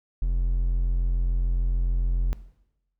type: tone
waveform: triangle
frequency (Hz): 43.47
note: F1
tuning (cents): -7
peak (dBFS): -19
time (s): 0.22-2.33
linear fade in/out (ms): 0
effects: noise-tail reverb RT60 0.9 s tail -17 dB re dry